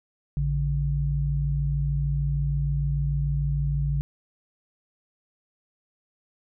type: tone pair together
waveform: sine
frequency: 56.95 / 143.5 Hz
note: A#1 / D3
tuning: -40 / -40 cents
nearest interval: octave + major third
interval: 1600 cents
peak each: -26 / -24 dBFS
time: 0.37-4.01 s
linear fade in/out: 0 ms
effects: none